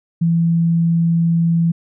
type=tone; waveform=sine; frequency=167.3 Hz; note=E3; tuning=26 cents sharp; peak=-12 dBFS; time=0.21-1.72 s; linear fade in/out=10 ms; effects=none